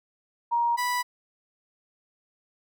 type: tone pair in turn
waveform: sine / 30% pulse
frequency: 943 / 985 Hz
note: A#5 / B5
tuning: +20 / -5 cents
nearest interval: minor second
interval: 75 cents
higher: second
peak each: -21 / -22 dBFS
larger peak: first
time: 0.51-0.77 / 0.77-1.03 s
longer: neither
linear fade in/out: 20 ms
effects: none